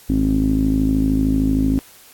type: tone with low-pass filter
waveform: sawtooth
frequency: 53.1 Hz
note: G#1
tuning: 39 cents sharp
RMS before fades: -17 dBFS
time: 0.09-1.79 s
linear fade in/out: 0 ms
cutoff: 270 Hz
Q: 9
effects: white hiss -46 dBFS RMS until 2.13 s + AAC 64 kbps